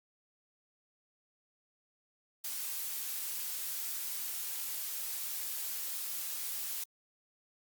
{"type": "noise", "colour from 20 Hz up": "blue", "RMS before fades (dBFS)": -38, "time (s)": [2.44, 6.84], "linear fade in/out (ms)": 5, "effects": ["Opus 48 kbps"]}